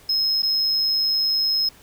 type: tone with dropouts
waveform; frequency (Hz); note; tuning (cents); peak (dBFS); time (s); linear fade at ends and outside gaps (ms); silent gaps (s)
triangle; 5150; E8; -41; -17; 0.09-1.69; 5; 0.422-0.43
effects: pink hiss -50 dBFS RMS until 1.82 s